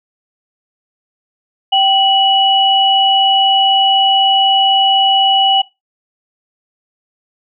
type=tone pair together; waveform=sine; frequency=778 / 2937 Hz; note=G5 / F#7; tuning=-13 / -13 cents; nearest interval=octave + major seventh; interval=2300 cents; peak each=-11 dBFS; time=1.72-5.62 s; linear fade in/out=10 ms; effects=noise-tail reverb RT60 0.2 s tail -18 dB re dry